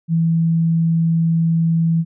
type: tone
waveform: sine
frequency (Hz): 164.81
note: E3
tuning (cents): 0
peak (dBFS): -13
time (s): 0.08-2.05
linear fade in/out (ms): 50
effects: none